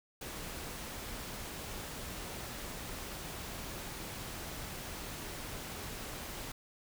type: noise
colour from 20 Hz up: pink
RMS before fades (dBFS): -43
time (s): 0.21-6.52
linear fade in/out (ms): 5
effects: none